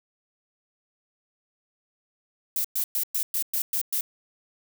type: noise bursts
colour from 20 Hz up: violet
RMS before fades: -26 dBFS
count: 8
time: 2.56-4.01 s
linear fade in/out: 2 ms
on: 85 ms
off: 110 ms
effects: none